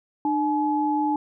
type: tone pair together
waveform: sine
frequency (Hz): 300.9 / 851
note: D4 / G#5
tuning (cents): +42 / +42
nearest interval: octave + tritone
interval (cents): 1800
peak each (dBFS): -23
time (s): 0.25-1.16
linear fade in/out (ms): 2
effects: none